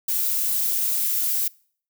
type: noise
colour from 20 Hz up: violet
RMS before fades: -23 dBFS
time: 0.08-1.48 s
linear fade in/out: 5 ms
effects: noise-tail reverb RT60 0.5 s tail -24 dB re dry